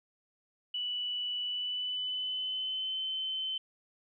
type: tone with pitch glide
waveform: sine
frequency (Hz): 2960 to 3068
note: F#7 to G7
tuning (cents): 0 to -38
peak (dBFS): -32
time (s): 0.74-3.58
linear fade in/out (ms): 5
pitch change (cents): +62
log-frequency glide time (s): 1.43-3
effects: none